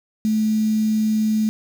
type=tone with quantisation; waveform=sine; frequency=216.8 Hz; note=A3; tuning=25 cents flat; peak=-16 dBFS; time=0.25-1.49 s; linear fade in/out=0 ms; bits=6; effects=none